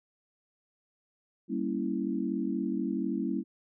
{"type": "chord", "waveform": "sine", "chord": "G diminished seventh", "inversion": "none", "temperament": "equal", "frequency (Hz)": [196, 233.1, 277.2, 329.6], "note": ["G3", "Bb3", "Db4", "Fb4"], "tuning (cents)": [0, 0, 0, 0], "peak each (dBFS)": -34, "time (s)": [1.48, 3.44], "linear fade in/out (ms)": 50, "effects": []}